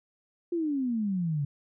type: exponential sweep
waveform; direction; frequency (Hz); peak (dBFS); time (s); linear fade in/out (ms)
sine; down; 353.7 to 138.59; -26; 0.52-1.45; 5
effects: none